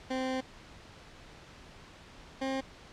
20% pulse tone pair in turn, 260 / 266.7 Hz, C4 / C4, -11 / +33 cents, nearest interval unison, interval 44 cents, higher second, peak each -26 dBFS, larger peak neither, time 0.1-0.41 / 2.41-2.61 s, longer first, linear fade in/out 10 ms, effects pink hiss -52 dBFS RMS until 2.92 s + low-pass 5000 Hz 12 dB/octave

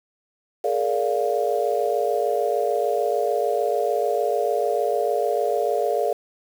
sine chord, Bb dominant seventh, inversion third, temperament just, 419.5 / 466.2 / 582.7 / 699.2 Hz, Ab4 / Bb4 / D5 / F5, +17 / 0 / -14 / +2 cents, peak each -25 dBFS, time 0.64-6.13 s, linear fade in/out 5 ms, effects 7-bit

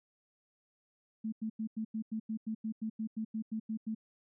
sine tone bursts, 220 Hz, A3, in tune, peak -33 dBFS, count 16, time 1.24-3.949 s, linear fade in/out 10 ms, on 84 ms, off 91 ms, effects none

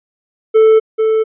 triangle tone with echo, 440 Hz, A4, in tune, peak -3 dBFS, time 0.54-0.8 s, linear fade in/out 20 ms, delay 440 ms, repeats 1, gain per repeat -5 dB, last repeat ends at 1.24 s, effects resampled to 8000 Hz

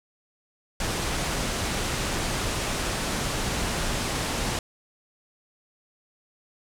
pink low-pass noise, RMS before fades -28 dBFS, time 0.8-4.59 s, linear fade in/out 2 ms, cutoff 10000 Hz, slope 24 dB/octave, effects none

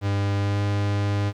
45% pulse tone with pitch glide, 100.4 to 101.57 Hz, G2 to G#2, +42 to -38 cents, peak -21 dBFS, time 0.01-1.33 s, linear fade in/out 50 ms, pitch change +20 cents, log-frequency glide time 0.34-0.61 s, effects low-pass 5000 Hz 12 dB/octave + 9-bit

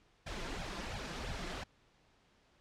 pink noise with flanger, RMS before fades -41 dBFS, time 0.26-1.64 s, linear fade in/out 10 ms, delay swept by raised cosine 1.2 to 5.9 ms, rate 2.9 Hz, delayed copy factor +1, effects pink hiss -69 dBFS RMS until 2.6 s + low-pass 5000 Hz 12 dB/octave

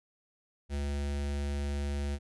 square tone with notch filter, 71.3 Hz, C#2, 49 cents sharp, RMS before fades -33 dBFS, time 0.69-2.19 s, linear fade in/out 50 ms, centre 1100 Hz, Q 2, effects resampled to 24000 Hz

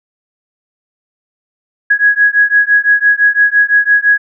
sine beating tone pair, 1661.2 / 1667.1 Hz, G#6 / G#6, 0 / +6 cents, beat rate 5.9 Hz, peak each -10 dBFS, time 1.9-4.18 s, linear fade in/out 10 ms, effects none

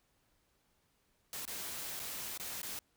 white noise with dropouts, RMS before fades -42 dBFS, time 1.33-2.79 s, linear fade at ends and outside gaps 1 ms, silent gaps 1.453-1.477 / 1.994-1.999 / 2.376-2.398 / 2.617-2.63 s, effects pink hiss -75 dBFS RMS until 2.96 s

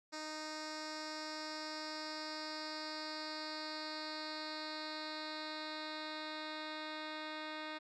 10% pulse tone with low-pass filter sweep, 309.1 Hz, D#4, 11 cents flat, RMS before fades -44 dBFS, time 0.12-7.79 s, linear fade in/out 20 ms, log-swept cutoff 6000 to 3400 Hz, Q 4.3, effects none

